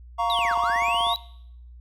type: chord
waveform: triangle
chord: Bb minor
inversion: second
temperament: just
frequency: 699.2 / 932.3 / 1118.8 Hz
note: F5 / Bb5 / Db6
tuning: +2 / 0 / +16 cents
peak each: -24 dBFS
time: 0.18-1.15 s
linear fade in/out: 20 ms
type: linear two-way sweep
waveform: triangle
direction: down then up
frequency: 3944 to 881 to 3944 Hz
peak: -24 dBFS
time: 0.3-1.16 s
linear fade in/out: 0 ms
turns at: 0.57 s
type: click train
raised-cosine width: 1 ms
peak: -27 dBFS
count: 12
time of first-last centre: 0.39-1.069 s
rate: 16.2 Hz
effects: noise-tail reverb RT60 0.7 s tail -19 dB re dry + added 60 Hz sine -42 dBFS peak until 1.8 s